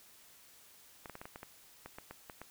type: clicks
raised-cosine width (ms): 0.5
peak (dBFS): -30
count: 12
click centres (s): 1.058 / 1.097 / 1.154 / 1.215 / 1.255 / 1.359 / 1.431 / 1.86 / 1.985 / 2.11 / 2.298 / 2.416
effects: white hiss -60 dBFS RMS until 2.5 s